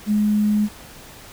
sine tone with quantisation, 210 Hz, G#3, 19 cents sharp, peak -15 dBFS, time 0.06-0.69 s, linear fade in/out 50 ms, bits 7, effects pink hiss -42 dBFS RMS until 1.32 s

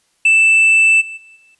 triangle tone with level steps, 2647 Hz, E7, 7 cents sharp, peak -6 / -25 / -39 / -46 dBFS, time 0.25-1.55 s, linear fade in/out 5 ms, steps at 1 / 1.16 / 1.35 s, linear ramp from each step 20 ms, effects white hiss -61 dBFS RMS until 1.59 s + resampled to 24000 Hz

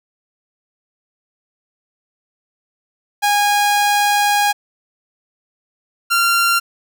sawtooth tone pair in turn, 821 / 1380.8 Hz, G#5 / F6, -20 / -20 cents, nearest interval major sixth, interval 900 cents, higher second, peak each -9 dBFS, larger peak neither, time 3.22-4.53 / 6.1-6.6 s, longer first, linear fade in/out 20 ms, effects none

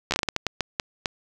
slowing click train, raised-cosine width 0.2 ms, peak -6 dBFS, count 12, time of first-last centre 0.11-1.058 s, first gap 12 ms, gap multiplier 1.36, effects none

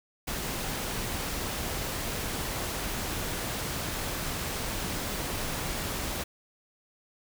pink noise, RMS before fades -33 dBFS, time 0.27-6.24 s, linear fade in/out 10 ms, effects none

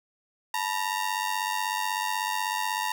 sawtooth ring-modulated tone, 926 Hz, A#5, 12 cents flat, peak -20 dBFS, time 0.54-2.92 s, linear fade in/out 0 ms, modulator 48.1 Hz, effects none

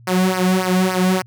sawtooth tone with flanger, 185 Hz, F#3, in tune, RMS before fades -17 dBFS, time 0.07-1.22 s, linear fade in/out 5 ms, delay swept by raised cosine 0.27 to 2.37 ms, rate 3.5 Hz, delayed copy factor -0.85, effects added 118 Hz sine -42 dBFS peak until 1.26 s

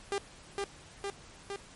sawtooth tone with echo, 399.1 Hz, G4, 31 cents sharp, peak -26 dBFS, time 0.12-0.18 s, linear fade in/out 0 ms, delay 460 ms, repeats 3, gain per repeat -2 dB, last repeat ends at 1.56 s, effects pink hiss -53 dBFS RMS until 1.75 s + MP3 48 kbps

